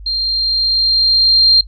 sine tone with level ramp, 4186 Hz, C8, in tune, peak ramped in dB -15 to -5 dBFS, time 0.06-1.61 s, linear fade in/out 5 ms, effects noise-tail reverb RT60 0.1 s tail -19 dB re dry + added 50 Hz sine -30 dBFS peak until 1.67 s

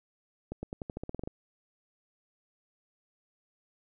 accelerating click train, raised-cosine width 2 ms, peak -23 dBFS, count 12, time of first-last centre 0.52-1.275 s, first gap 110 ms, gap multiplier 0.9, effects none

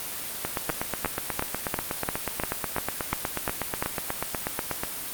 two click trains, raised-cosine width 0.5 ms, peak -9 / -11 dBFS, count 10 / 37, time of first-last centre 0.7-3.825 / 0.45-4.835 s, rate 2.88 / 8.21 Hz, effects white hiss -34 dBFS RMS until 5.13 s + Opus 32 kbps

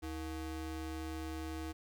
square ring-modulated tone, 197.8 Hz, G3, 16 cents sharp, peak -37 dBFS, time 0.02-1.73 s, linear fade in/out 20 ms, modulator 123 Hz, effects 13-bit

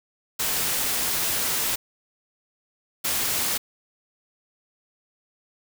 white noise bursts at uneven times, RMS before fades -25 dBFS, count 2, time 0.39-1.76 / 3.04-3.58 s, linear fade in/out 10 ms, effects none

